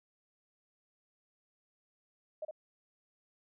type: tone with echo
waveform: sine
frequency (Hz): 619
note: D#5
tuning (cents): -9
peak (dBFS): -36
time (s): 2.42-2.45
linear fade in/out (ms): 5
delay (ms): 61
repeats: 1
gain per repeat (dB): -4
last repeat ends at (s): 2.511
effects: none